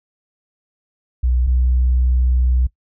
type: tone pair in turn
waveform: sine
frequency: 61.8 / 62.59 Hz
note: B1 / B1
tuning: +2 / +24 cents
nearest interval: unison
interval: 22 cents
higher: second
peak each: -12 / -11 dBFS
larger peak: second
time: 1.23-1.47 / 1.47-2.67 s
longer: second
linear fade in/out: 10 ms
effects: noise-tail reverb RT60 0.1 s tail -20 dB re dry + tanh soft clip ceiling -9 dBFS